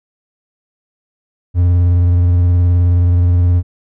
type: tone with vibrato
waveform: triangle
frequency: 88.1 Hz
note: F2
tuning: 16 cents sharp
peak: -6 dBFS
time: 1.54-3.63 s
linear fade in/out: 50 ms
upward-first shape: triangle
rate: 19 Hz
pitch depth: 38 cents each way
effects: none